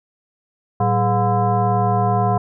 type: tone with frequency modulation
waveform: sine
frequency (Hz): 415.3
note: G#4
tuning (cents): 0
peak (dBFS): -14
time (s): 0.8-2.38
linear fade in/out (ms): 5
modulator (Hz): 303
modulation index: 1.9
effects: none